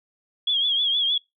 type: tone with vibrato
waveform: sine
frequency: 3322 Hz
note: G#7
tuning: in tune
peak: -19 dBFS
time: 0.47-1.18 s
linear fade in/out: 5 ms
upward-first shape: triangle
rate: 6.4 Hz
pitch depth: 87 cents each way
effects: noise-tail reverb RT60 0.2 s tail -26 dB re dry